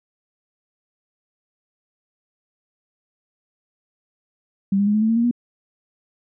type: tone with pitch steps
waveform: sine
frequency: 196 / 201.9 / 207.9 / 214.1 / 220.5 / 227.1 / 233.9 / 240.9 Hz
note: G3 / G#3 / G#3 / A3 / A3 / A#3 / A#3 / B3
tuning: 0 / -49 / +2 / -47 / +4 / -45 / +6 / -43 cents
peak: -15 dBFS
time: 4.72-5.312 s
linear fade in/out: 5 ms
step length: 74 ms
effects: none